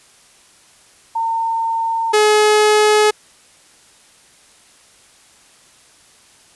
sine / sawtooth tone pair in turn, 909 / 424.3 Hz, A#5 / G#4, -44 / +37 cents, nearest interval octave + minor second, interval 1319 cents, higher first, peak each -16 / -6 dBFS, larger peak second, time 1.15-2.13 / 2.13-3.11 s, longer neither, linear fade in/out 10 ms, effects white hiss -49 dBFS RMS until 6.55 s + resampled to 24000 Hz

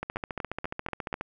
two click trains, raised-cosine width 0.5 ms, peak -17 / -17 dBFS, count 18 / 5, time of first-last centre 0.03-1.211 / 0.16-1.129 s, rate 14.4 / 4.13 Hz, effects none

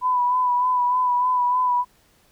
sine tone with vibrato, 993 Hz, B5, 9 cents sharp, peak -17 dBFS, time 0.01-1.85 s, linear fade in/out 50 ms, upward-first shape sine, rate 3.3 Hz, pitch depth 30 cents each way, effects pink hiss -59 dBFS RMS until 2.31 s

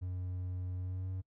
triangle tone with pitch glide, 91.1 to 93.55 Hz, F#2 to F#2, -26 to +20 cents, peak -34 dBFS, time 0.01-1.22 s, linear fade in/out 20 ms, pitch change +46 cents, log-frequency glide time 0.78-1.1 s, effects noise-tail reverb RT60 0.1 s tail -23 dB re dry

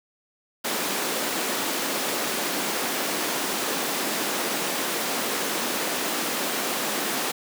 pink high-pass noise, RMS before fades -27 dBFS, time 0.64-7.32 s, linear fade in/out 10 ms, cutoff 230 Hz, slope 24 dB/octave, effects none

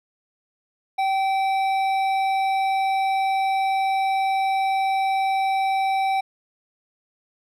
triangle tone with hard clipping, 773 Hz, G5, 24 cents flat, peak -21 dBFS, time 0.98-6.21 s, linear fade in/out 10 ms, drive 13 dB, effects none

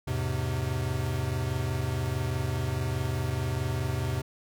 square chord, E augmented, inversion none, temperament equal with one note detuned, 82.41 / 103.83 / 128.64 Hz, E2 / G#2 / B#2, 0 / 0 / -29 cents, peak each -34 / -34 / -31 dBFS, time 0.07-4.22 s, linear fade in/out 10 ms, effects none

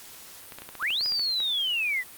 clicks, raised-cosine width 0.3 ms, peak -24 dBFS, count 12, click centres 0.522 / 0.586 / 0.62 / 0.69 / 0.753 / 0.826 / 0.905 / 1.01 / 1.06 / 1.121 / 1.195 / 1.403 s
sine linear two-way sweep, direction up then down, 857 to 4978 to 1899 Hz, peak -24 dBFS, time 0.79-2.04 s, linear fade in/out 50 ms, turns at 1.05 s
effects white hiss -46 dBFS RMS until 2.17 s + Opus 48 kbps

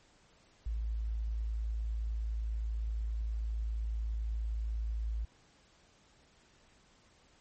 sine tone, 55 Hz, A1, in tune, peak -32 dBFS, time 0.66-5.25 s, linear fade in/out 5 ms, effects pink hiss -65 dBFS RMS until 7.4 s + MP3 32 kbps

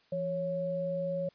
sine tone pair together, 169.9 / 553.3 Hz, F3 / C#5, -47 / -3 cents, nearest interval octave + minor sixth, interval 2044 cents, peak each -37 / -31 dBFS, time 0.12-1.29 s, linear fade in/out 5 ms, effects white hiss -66 dBFS RMS until 1.34 s + resampled to 11025 Hz

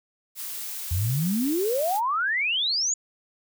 blue noise, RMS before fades -34 dBFS, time 0.35-2.01 s, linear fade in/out 50 ms
sine exponential sweep, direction up, 81.6 to 7040 Hz, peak -22 dBFS, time 0.91-2.94 s, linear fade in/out 5 ms
effects none

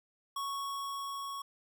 square tone with level ramp, 1108.7 Hz, C#6, in tune, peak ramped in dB -35 to -39 dBFS, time 0.36-1.42 s, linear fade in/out 5 ms, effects none

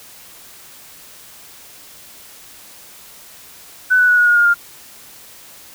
sine tone with pitch steps, 1500 / 1483.6 / 1467.4 / 1451.4 / 1435.6 / 1419.9 / 1404.4 Hz, F#6 / F#6 / F#6 / F#6 / F6 / F6 / F6, +23 / +4 / -15 / -34 / +47 / +28 / +9 cents, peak -9 dBFS, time 3.9-4.544 s, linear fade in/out 20 ms, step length 92 ms, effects white hiss -41 dBFS RMS until 5.74 s

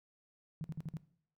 sine tone bursts, 156.7 Hz, D#3, 13 cents sharp, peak -37 dBFS, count 5, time 0.61-0.969 s, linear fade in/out 0 ms, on 31 ms, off 51 ms, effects noise-tail reverb RT60 0.6 s tail -18 dB re dry

